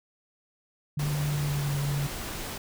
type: tone with pitch glide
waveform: sine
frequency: 146.83 to 142.16 Hz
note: D3 to C#3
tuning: 0 to +44 cents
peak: -26 dBFS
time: 0.97-2.07 s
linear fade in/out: 5 ms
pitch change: -56 cents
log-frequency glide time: 1.29-1.68 s
type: noise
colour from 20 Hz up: pink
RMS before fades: -36 dBFS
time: 0.99-2.58 s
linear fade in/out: 5 ms
effects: none